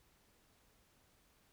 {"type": "silence", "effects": ["pink hiss -71 dBFS RMS until 1.52 s"]}